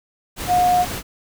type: tone in noise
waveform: sine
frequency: 719 Hz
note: F#5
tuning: 50 cents flat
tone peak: -13 dBFS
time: 0.47-0.86 s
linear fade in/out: 50 ms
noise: pink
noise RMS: -28 dBFS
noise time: 0.36-1.03 s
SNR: +12 dB
effects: none